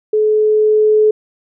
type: tone with level ramp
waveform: sine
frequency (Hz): 428.6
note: A4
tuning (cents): -45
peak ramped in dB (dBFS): -10 to -7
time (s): 0.13-1.11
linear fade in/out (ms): 5
effects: none